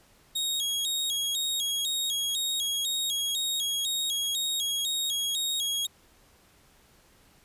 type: tone with vibrato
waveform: sawtooth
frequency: 3520 Hz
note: A7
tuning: in tune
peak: -24 dBFS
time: 0.35-5.87 s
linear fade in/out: 10 ms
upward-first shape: square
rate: 2 Hz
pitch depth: 110 cents each way
effects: pink hiss -60 dBFS RMS until 7.44 s + resampled to 32000 Hz